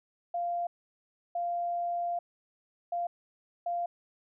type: tone bursts at uneven times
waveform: sine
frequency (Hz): 695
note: F5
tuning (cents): -9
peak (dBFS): -29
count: 4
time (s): 0.34-0.67 / 1.35-2.19 / 2.92-3.07 / 3.66-3.86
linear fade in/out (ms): 5
effects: none